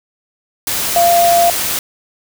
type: tone in noise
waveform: sine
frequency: 690 Hz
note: F5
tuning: 21 cents flat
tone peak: -8 dBFS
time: 0.96-1.5 s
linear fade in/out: 2 ms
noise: white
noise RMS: -18 dBFS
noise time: 0.67-1.79 s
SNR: +7 dB
effects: none